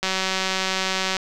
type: click train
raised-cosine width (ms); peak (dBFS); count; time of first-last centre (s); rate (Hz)
0.2; -6; 216; 0.03-1.168; 189
effects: none